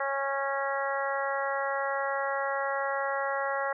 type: harmonic tone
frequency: 275.3 Hz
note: C#4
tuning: 12 cents flat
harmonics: 2 / 3 / 4 / 5 / 6 / 7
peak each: -32 / -34 / -35 / -36 / -37 / -37 dBFS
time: 0-3.73 s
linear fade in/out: 5 ms
effects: none